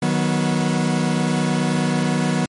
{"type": "chord", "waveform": "40% pulse", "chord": "B major", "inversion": "first", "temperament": "equal with one note detuned", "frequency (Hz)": [155.56, 185, 244.4], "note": ["D#3", "F#3", "B3"], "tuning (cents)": [0, 0, -18], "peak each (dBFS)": -21, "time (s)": [0.02, 2.46], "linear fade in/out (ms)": 5, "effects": ["MP3 48 kbps"]}